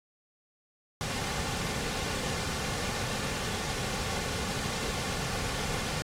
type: noise with comb filter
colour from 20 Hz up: pink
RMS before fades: -32 dBFS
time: 1.01-6.02 s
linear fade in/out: 0 ms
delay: 3.1 ms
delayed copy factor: -0.5
effects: low-pass 8000 Hz 12 dB/octave + AAC 64 kbps